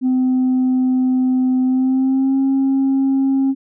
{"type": "tone with pitch glide", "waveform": "sine", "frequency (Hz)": [256.4, 269.6], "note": ["C4", "C#4"], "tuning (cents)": [-35, -48], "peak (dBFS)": -11, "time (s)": [0.01, 3.55], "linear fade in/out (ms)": 50, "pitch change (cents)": 87, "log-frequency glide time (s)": [1.64, 2.38], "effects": ["tanh soft clip ceiling -11 dBFS"]}